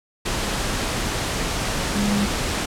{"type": "tone in noise", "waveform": "sine", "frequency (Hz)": 204.2, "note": "G#3", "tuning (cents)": -29, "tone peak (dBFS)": -19, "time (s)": [1.95, 2.26], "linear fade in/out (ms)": 10, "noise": "pink", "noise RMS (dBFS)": -24, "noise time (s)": [0.25, 2.66], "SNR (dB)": 2, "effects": ["low-pass 9000 Hz 12 dB/octave"]}